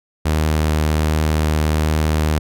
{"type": "tone with vibrato", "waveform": "sawtooth", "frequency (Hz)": 77.3, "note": "D#2", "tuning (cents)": -11, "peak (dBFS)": -11, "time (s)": [0.25, 2.39], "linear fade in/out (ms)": 10, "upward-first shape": "triangle", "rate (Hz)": 1.3, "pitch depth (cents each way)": 9, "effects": []}